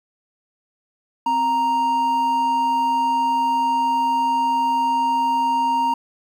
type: tone pair together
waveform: triangle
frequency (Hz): 261.6 / 932.2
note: C4 / A#5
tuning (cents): 0 / 0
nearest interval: octave + minor seventh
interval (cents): 2200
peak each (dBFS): -27 / -15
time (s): 1.26-5.94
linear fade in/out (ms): 5
effects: 9-bit